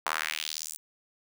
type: tone with high-pass filter sweep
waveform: sawtooth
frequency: 77.78 Hz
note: D#2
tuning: in tune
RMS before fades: -34 dBFS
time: 0.06-0.77 s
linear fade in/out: 0 ms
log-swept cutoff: 1000 to 9200 Hz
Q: 2.1
effects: none